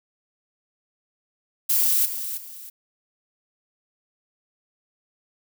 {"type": "noise with echo", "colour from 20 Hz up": "violet", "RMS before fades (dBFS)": -20, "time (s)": [1.69, 2.06], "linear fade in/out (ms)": 10, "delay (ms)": 320, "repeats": 2, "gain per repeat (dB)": -10, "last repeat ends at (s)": 2.7, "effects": []}